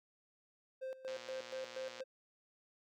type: tone with tremolo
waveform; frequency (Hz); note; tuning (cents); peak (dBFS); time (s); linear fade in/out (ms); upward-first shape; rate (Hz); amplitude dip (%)
triangle; 523.3; C5; 0; -38; 0.81-2.04; 20; square; 4.2; 80
type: click train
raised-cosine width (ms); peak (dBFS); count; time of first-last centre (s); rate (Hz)
0.2; -32; 112; 1.08-2.005; 120
effects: high-pass 200 Hz 12 dB/octave

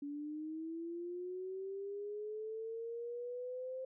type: linear sweep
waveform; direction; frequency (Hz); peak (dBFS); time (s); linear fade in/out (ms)
sine; up; 283.9 to 523.3; -40; 0.02-3.85; 5
effects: none

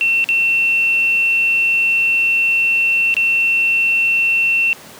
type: tone with dropouts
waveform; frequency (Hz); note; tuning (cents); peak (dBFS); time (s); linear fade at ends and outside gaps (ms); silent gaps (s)
sine; 2700; E7; +41; -12; 0.01-4.73; 0; 0.242-0.289 / 3.141-3.167
effects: pink hiss -38 dBFS RMS until 4.99 s + high-pass 150 Hz 12 dB/octave

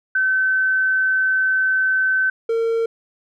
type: tone pair in turn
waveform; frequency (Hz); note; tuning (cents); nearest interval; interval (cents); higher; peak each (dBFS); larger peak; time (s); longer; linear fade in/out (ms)
sine / triangle; 1530 / 456.6; G6 / A#4; -42 / -36; octave + major sixth; 2094; first; -15; neither; 0.15-2.3 / 2.49-2.86; first; 5
effects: none

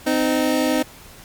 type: tone pair together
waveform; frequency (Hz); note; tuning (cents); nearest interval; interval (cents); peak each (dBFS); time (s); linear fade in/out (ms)
25% pulse; 257.8 / 309.5; C4 / D#4; -26 / -9; minor third; 317; -16; 0.06-0.83; 10
effects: pink hiss -43 dBFS RMS until 1.24 s + MP3 96 kbps

